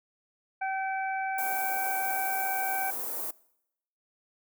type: harmonic tone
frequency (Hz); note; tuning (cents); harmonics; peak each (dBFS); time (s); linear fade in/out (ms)
769; G5; -33; 1 / 2 / 3; -29 / -35 / -39; 0.61-2.91; 10
type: band-stop noise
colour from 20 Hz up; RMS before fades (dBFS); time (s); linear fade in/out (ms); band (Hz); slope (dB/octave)
white; -34; 1.38-3.31; 5; 770 to 14000; 12
effects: noise-tail reverb RT60 0.8 s tail -22 dB re dry + high-pass 400 Hz 12 dB/octave